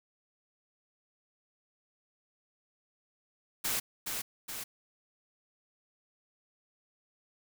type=noise with echo; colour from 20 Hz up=white; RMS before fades=-32 dBFS; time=3.64-3.8 s; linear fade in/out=10 ms; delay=420 ms; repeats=2; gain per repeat=-4 dB; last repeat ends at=4.64 s; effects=none